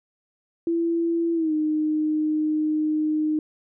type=tone with pitch glide; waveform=sine; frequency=335.4 to 307.6 Hz; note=E4 to D#4; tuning=+30 to -20 cents; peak=-20 dBFS; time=0.67-3.39 s; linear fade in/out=2 ms; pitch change=-150 cents; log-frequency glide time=1.34-1.53 s; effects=none